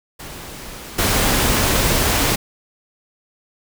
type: noise with level steps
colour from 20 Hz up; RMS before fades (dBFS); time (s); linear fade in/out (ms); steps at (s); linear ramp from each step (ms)
pink; -34 / -17; 0.19-2.36; 10; 0.98; 10
effects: none